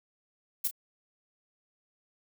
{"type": "noise with echo", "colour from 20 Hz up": "violet", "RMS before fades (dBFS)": -28, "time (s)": [0.64, 0.68], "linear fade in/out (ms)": 10, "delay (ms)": 32, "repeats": 1, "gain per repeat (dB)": -11, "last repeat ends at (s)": 0.712, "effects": []}